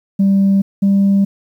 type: tone pair in turn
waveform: sine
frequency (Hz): 196 / 197.59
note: G3 / G3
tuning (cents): 0 / +14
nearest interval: unison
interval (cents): 14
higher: second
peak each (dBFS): -7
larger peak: neither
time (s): 0.19-0.62 / 0.82-1.25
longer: neither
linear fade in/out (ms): 10
effects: tanh soft clip ceiling -7 dBFS + 8-bit